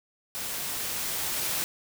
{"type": "noise with level ramp", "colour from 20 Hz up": "white", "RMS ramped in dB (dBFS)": [-34, -29], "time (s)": [0.35, 1.64], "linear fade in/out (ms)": 0, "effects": []}